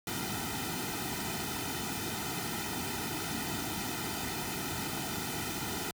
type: noise with comb filter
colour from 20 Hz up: pink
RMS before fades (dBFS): -36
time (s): 0.07-5.91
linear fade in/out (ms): 2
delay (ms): 1.8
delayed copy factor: -0.9
effects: high-pass 60 Hz 12 dB/octave